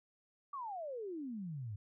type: exponential sweep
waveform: sine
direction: down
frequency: 1173 to 97 Hz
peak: -40 dBFS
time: 0.53-1.76 s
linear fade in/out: 5 ms
effects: none